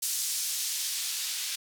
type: noise with band-pass filter sweep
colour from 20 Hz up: blue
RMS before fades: -32 dBFS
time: 0.02-1.56 s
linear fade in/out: 10 ms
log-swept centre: 6200 to 3400 Hz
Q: 0.91
effects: none